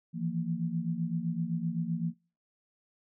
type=tone cluster; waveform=sine; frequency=162.7 / 170.5 / 230.4 Hz; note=E3 / F3 / A#3; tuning=-22 / -41 / -20 cents; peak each=-35 / -32 / -36 dBFS; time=0.13-2.14 s; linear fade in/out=50 ms; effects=noise-tail reverb RT60 0.4 s tail -26 dB re dry